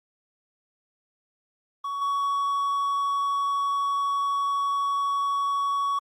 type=tone with level steps; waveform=triangle; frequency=1122 Hz; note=C#6; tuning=21 cents sharp; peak=-26 / -21 dBFS; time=1.84-5.99 s; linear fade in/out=5 ms; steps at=2.01 s; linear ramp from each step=10 ms; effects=Opus 24 kbps

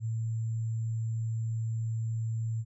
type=tone with sample-and-hold; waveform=sine; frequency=112.9 Hz; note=A2; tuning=45 cents sharp; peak=-29 dBFS; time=0-2.65 s; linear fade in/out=50 ms; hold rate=7350 Hz; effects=resampled to 22050 Hz

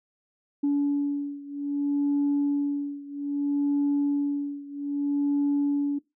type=beating tone pair; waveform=sine; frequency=285.4 / 286.02 Hz; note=D4 / D4; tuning=-49 / -46 cents; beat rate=0.62 Hz; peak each=-24 / -26 dBFS; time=0.63-5.99 s; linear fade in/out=10 ms; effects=noise-tail reverb RT60 0.2 s tail -20 dB re dry + tanh soft clip ceiling -18 dBFS

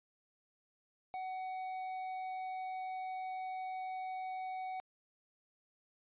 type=tone with tanh clipping; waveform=sine; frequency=749 Hz; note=F#5; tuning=21 cents sharp; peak=-40 dBFS; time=1.14-4.8 s; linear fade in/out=0 ms; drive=8 dB; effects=resampled to 8000 Hz

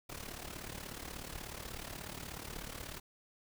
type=noise with amplitude modulation; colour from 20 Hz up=pink; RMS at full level=-42 dBFS; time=0.09-3 s; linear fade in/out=10 ms; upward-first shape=sine; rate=36.5 Hz; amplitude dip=75%; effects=none

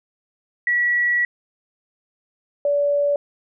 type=tone pair in turn; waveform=sine; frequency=1935 / 575.3 Hz; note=B6 / D5; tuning=-36 / -36 cents; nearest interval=octave + major sixth; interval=2100 cents; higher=first; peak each=-16 dBFS; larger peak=neither; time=0.67-1.25 / 2.65-3.16 s; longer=first; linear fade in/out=2 ms; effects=none

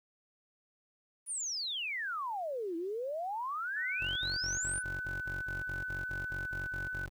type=exponential two-way sweep; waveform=sine; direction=down then up; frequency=10140 to 322.9 to 10140 Hz; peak=-34 dBFS; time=1.26-4.83 s; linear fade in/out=50 ms; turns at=2.76 s
type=tone; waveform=sine; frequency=1501 Hz; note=F#6; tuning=24 cents sharp; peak=-36 dBFS; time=3.76-7.06 s; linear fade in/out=10 ms
type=tone bursts; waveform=20% pulse; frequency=46.35 Hz; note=F#1; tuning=4 cents sharp; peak=-36 dBFS; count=15; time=4-7.096 s; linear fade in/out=20 ms; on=170 ms; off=39 ms
effects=11-bit

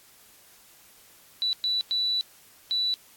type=tone bursts at uneven times; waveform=sine; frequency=3956 Hz; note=B7; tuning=2 cents sharp; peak=-23 dBFS; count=4; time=1.42-1.53 / 1.64-1.81 / 1.91-2.21 / 2.71-2.94 s; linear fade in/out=0 ms; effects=white hiss -55 dBFS RMS until 3.16 s + AAC 64 kbps

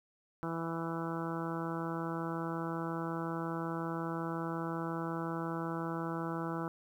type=harmonic tone; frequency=165.5 Hz; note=E3; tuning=7 cents sharp; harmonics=1 / 2 / 3 / 4 / 5 / 6 / 7 / 8 / 9; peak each=-39 / -39 / -44 / -47 / -46 / -45 / -48 / -44 / -50 dBFS; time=0.43-6.68 s; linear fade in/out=0 ms; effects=11-bit

